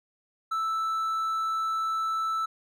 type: tone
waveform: triangle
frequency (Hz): 1318.5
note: E6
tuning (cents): 0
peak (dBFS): -24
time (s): 0.51-2.46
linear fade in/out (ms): 10
effects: none